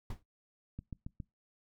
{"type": "noise with exponential decay", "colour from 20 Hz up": "brown", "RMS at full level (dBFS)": -33, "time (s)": [0.1, 0.23], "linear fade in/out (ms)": 5, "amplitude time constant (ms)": 27}
{"type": "click train", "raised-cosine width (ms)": 5, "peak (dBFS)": -29, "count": 4, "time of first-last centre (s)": [0.79, 1.202], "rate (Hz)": 7.28}
{"effects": ["noise-tail reverb RT60 0.2 s tail -24 dB re dry"]}